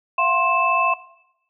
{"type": "tone cluster", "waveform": "sine", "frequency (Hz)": [678, 732, 1056, 2633], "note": ["E5", "F#5", "C6", "E7"], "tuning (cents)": [49, -19, 16, -3], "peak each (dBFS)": [-25, -27, -18, -22], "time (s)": [0.18, 0.94], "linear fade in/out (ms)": 5, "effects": ["noise-tail reverb RT60 0.8 s tail -17 dB re dry"]}